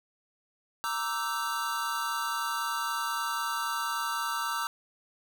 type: chord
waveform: square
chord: E half-diminished seventh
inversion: second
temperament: equal with one note detuned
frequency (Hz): 932.3 / 1174.7 / 1318.5 / 1543.7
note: Bb5 / D6 / E6 / G6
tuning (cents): 0 / 0 / 0 / -27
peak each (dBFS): -36 / -37 / -34 / -38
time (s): 0.84-4.67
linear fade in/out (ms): 0
effects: none